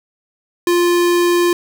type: tone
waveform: square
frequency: 349.2 Hz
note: F4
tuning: in tune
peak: -12 dBFS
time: 0.67-1.53 s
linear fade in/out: 2 ms
effects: none